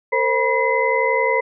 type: tone cluster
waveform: sine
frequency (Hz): 455.8 / 527 / 972 / 2042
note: A#4 / C5 / B5 / C7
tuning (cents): -39 / +12 / -28 / -43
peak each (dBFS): -21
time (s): 0.12-1.41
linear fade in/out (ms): 10
effects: none